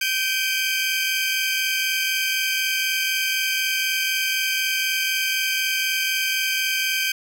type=tone cluster; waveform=30% pulse; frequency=1552 / 2321 / 2487 / 3148 Hz; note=G6 / D7 / D#7 / G7; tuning=-18 / -21 / -1 / +7 cents; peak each=-24 dBFS; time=0.01-7.12 s; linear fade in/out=5 ms; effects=none